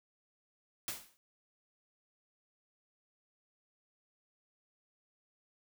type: noise with exponential decay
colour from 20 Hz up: white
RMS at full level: -36 dBFS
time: 0.88-1.17 s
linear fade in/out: 0 ms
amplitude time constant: 62 ms
effects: none